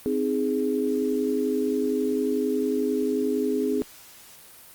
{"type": "chord", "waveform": "sine", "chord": "Ab major", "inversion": "first", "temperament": "equal with one note detuned", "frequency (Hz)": [260, 311.1, 415.3], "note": ["C4", "Eb4", "Ab4"], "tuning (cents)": [-11, 0, 0], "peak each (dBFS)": [-26, -29, -25], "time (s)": [0.06, 3.82], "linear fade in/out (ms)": 0, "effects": ["white hiss -48 dBFS RMS until 4.74 s", "Opus 32 kbps"]}